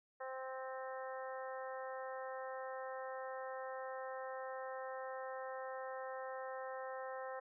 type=harmonic tone; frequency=261.6 Hz; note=C4; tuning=in tune; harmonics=2 / 3 / 4 / 5 / 6 / 7; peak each=-45 / -49 / -51 / -53 / -57 / -54 dBFS; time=0.2-7.4 s; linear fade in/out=10 ms; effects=none